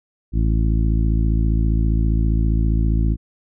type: harmonic tone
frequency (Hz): 55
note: A1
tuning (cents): 0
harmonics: 1 / 2 / 3 / 4 / 5 / 6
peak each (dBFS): -16 / -22 / -26 / -28 / -30 / -32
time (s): 0.32-3.17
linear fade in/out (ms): 50
effects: none